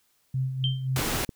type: tone with tremolo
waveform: sine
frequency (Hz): 131.2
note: C3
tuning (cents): +5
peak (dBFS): -23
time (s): 0.34-1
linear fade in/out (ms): 5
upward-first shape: sine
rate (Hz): 3.8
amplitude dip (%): 55
type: tone with exponential decay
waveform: sine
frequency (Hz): 3136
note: G7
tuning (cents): 0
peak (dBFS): -23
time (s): 0.64-0.87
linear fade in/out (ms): 1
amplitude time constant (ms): 49
type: noise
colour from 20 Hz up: pink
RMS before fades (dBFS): -28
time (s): 0.96-1.25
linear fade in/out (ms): 2
type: click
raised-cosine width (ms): 3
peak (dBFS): -18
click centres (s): 1.292
effects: white hiss -68 dBFS RMS until 1.35 s